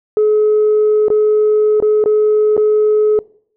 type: tone with dropouts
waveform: sine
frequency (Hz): 425.9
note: G#4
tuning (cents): +44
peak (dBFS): -7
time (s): 0.17-3.19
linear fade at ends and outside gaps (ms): 1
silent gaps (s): 1.083-1.102 / 1.802-1.824 / 2.04-2.059 / 2.567-2.577
effects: noise-tail reverb RT60 0.6 s tail -23 dB re dry + tanh soft clip ceiling -6 dBFS